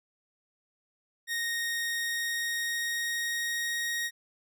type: tone with pitch glide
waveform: sawtooth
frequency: 1861 to 1876.1 Hz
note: A#6 to A#6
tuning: -3 to +11 cents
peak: -26 dBFS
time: 1.27-4.11 s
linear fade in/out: 50 ms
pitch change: +14 cents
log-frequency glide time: 1.8-3.9 s
effects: none